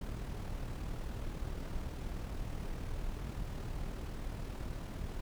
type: noise with amplitude modulation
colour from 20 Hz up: brown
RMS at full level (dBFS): -38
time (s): 0.01-5.21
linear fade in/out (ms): 5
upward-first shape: sine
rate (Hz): 39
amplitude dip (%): 40
effects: none